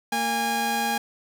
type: tone pair together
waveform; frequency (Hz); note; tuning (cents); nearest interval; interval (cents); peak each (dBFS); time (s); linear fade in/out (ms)
sawtooth; 230 / 818.2; A#3 / G#5; -23 / -26; octave + minor seventh; 2197; -26 / -20; 0.12-0.98; 5
effects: none